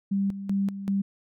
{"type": "tone with tremolo", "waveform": "sine", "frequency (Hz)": 197.2, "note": "G3", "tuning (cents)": 11, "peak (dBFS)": -22, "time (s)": [0.11, 1.02], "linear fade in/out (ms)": 10, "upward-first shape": "square", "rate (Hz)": 2.6, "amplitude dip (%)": 70, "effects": []}